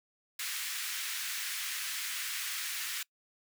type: high-pass noise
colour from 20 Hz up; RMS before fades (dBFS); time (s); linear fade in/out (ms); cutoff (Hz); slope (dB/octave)
pink; -37; 0.39-3.03; 5; 1600; 24
effects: noise-tail reverb RT60 0.1 s tail -24 dB re dry